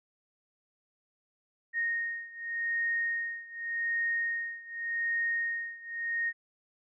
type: beating tone pair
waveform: sine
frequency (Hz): 1857 / 1857.86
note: A#6 / A#6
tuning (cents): -7 / -6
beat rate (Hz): 0.86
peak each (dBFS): -32 / -34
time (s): 1.73-6.33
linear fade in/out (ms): 50
effects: none